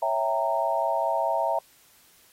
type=chord; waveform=sine; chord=C# diminished seventh; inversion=none; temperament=equal with one note detuned; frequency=554.4 / 659.3 / 784 / 923.8 Hz; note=C#5 / E5 / G5 / Bb5; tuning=0 / 0 / 0 / -16 cents; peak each=-31 / -26 / -30 / -27 dBFS; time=0.02-1.59 s; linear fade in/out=5 ms; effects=white hiss -58 dBFS RMS until 2.32 s + AAC 48 kbps